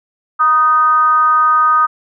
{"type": "tone with frequency modulation", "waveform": "sine", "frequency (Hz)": 1242, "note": "D#6", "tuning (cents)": -3, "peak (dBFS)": -8, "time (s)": [0.39, 1.87], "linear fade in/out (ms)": 20, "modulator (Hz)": 288, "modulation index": 0.46, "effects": []}